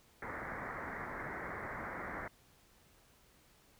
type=low-pass noise; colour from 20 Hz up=white; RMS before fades=-43 dBFS; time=0.22-2.28 s; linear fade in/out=5 ms; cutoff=2100 Hz; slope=96 dB/octave; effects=pink hiss -66 dBFS RMS until 3.79 s